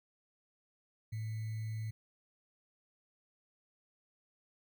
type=tone with sample-and-hold; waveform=sine; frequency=109.9 Hz; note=A2; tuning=2 cents flat; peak=-36 dBFS; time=1.12-1.91 s; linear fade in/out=10 ms; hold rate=2100 Hz; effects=none